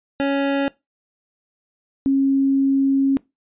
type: tone pair in turn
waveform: 25% pulse / sine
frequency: 277.9 / 272.2 Hz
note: C#4 / C#4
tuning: +4 / -31 cents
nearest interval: unison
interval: 35 cents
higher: first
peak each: -14 dBFS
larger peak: neither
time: 0.2-0.68 / 2.06-3.17 s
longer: second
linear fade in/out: 0 ms
effects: noise-tail reverb RT60 0.2 s tail -21 dB re dry + resampled to 8000 Hz